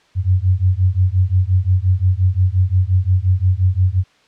sine beating tone pair, 90 / 95.7 Hz, F#2 / G2, -47 / -41 cents, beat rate 5.7 Hz, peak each -15 dBFS, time 0.15-4.04 s, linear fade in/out 50 ms, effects white hiss -54 dBFS RMS until 4.27 s + low-pass 4000 Hz 12 dB/octave

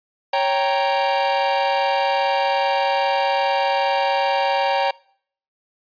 45% pulse chord, G diminished, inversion second, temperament equal, 554.4 / 784 / 932.3 Hz, Db5 / G5 / Bb5, 0 / 0 / 0 cents, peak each -22 / -21 / -22 dBFS, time 0.33-4.91 s, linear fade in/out 5 ms, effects noise-tail reverb RT60 0.6 s tail -24 dB re dry + resampled to 11025 Hz

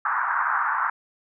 pink band-pass noise, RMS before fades -24 dBFS, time 0.05-0.9 s, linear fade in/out 5 ms, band 930 to 1600 Hz, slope 48 dB/octave, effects none

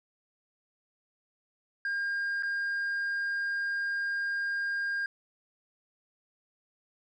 sine tone with dropouts, 1610 Hz, G6, 46 cents sharp, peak -26 dBFS, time 1.85-5.06 s, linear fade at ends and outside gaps 2 ms, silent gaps 2.425-2.432 s, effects tanh soft clip ceiling -28 dBFS

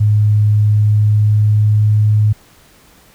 sine tone with pitch glide, 105.3 to 106.22 Hz, G#2 to G#2, +24 to +39 cents, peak -8 dBFS, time 0-2.33 s, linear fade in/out 10 ms, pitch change +15 cents, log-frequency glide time 0.61-2.11 s, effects pink hiss -47 dBFS RMS until 3.14 s

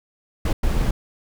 brown noise bursts at uneven times, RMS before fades -19 dBFS, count 2, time 0.45-0.53 / 0.63-0.91 s, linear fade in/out 5 ms, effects none

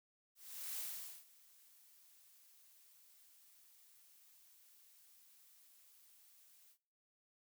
blue noise with ADSR envelope, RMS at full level -43 dBFS, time 0.35-6.78 s, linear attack 430 ms, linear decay 460 ms, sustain -23 dB, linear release 74 ms, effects noise-tail reverb RT60 0.6 s tail -22 dB re dry

